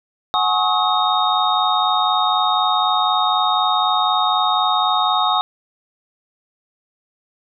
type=tone cluster; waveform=sine; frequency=736 / 840 / 1094 / 1271 / 3717 Hz; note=F#5 / G#5 / C#6 / D#6 / A#7; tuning=-9 / +19 / -23 / +36 / -6 cents; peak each=-21 dBFS; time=0.34-5.41 s; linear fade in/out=0 ms; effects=none